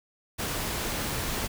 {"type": "noise", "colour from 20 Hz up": "pink", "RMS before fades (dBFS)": -31, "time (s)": [0.38, 1.48], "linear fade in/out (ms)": 20, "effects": []}